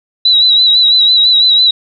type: tone with vibrato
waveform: sine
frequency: 3922 Hz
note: B7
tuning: 13 cents flat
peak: -5 dBFS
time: 0.25-1.71 s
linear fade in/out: 5 ms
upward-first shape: sine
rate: 6 Hz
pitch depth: 49 cents each way
effects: none